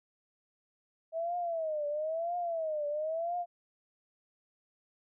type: tone with vibrato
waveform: sine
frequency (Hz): 643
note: E5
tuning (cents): -43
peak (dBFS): -31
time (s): 1.12-3.46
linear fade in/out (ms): 50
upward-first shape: triangle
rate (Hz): 1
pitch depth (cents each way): 180
effects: none